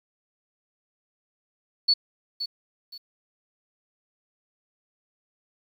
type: tone with echo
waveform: sine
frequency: 4435 Hz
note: C#8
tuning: in tune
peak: -16 dBFS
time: 1.88-1.94 s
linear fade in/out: 10 ms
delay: 520 ms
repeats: 2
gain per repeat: -11 dB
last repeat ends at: 2.98 s
effects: 9-bit